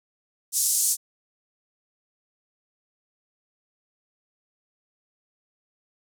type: band-pass noise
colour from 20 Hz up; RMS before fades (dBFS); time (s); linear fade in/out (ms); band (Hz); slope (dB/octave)
pink; -23; 0.52-0.97; 50; 6400 to 12000; 24
effects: none